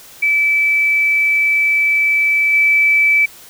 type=tone with level steps; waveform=sine; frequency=2310 Hz; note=D7; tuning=29 cents flat; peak=-11 / -9 dBFS; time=0.22-3.26 s; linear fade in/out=10 ms; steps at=2.53 s; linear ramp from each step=5 ms; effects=white hiss -40 dBFS RMS until 3.49 s